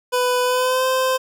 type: tone with pitch glide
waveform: 25% pulse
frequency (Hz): 497.6 to 518.4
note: B4 to C5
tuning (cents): +13 to -16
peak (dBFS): -13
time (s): 0.12-1.18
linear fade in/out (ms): 20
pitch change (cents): +71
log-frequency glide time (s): 0.43-0.86
effects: none